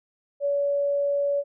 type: tone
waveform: sine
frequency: 568 Hz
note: C#5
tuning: 42 cents sharp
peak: -21 dBFS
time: 0.4-1.44 s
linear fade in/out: 50 ms
effects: none